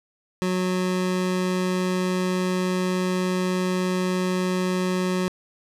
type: tone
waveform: 25% pulse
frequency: 183.4 Hz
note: F#3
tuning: 15 cents flat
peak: -18 dBFS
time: 0.42-5.28 s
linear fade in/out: 0 ms
effects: low-pass 10000 Hz 12 dB/octave